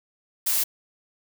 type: noise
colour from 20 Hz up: blue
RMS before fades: -23 dBFS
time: 0.46-0.64 s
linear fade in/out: 10 ms
effects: none